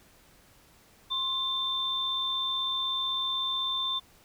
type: tone pair together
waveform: sine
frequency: 1059 / 3562 Hz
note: C6 / A7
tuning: +21 / +21 cents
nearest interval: octave + major sixth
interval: 2100 cents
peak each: -35 / -28 dBFS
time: 1.1-4 s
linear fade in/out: 20 ms
effects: pink hiss -59 dBFS RMS until 4.24 s